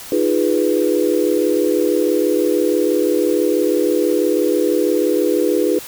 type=chord; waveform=sine; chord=F half-diminished seventh; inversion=third; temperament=equal with one note detuned; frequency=309.2 / 349.2 / 415.3 / 493.9 Hz; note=Eb4 / F4 / Ab4 / Cb5; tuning=-11 / 0 / 0 / 0 cents; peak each=-19 dBFS; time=0.12-5.79 s; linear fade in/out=2 ms; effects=white hiss -34 dBFS RMS until 5.87 s